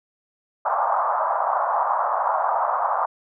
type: band-pass noise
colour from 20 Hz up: white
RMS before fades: -22 dBFS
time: 0.65-3.06 s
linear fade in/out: 10 ms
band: 630 to 1200 Hz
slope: 48 dB/octave
effects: none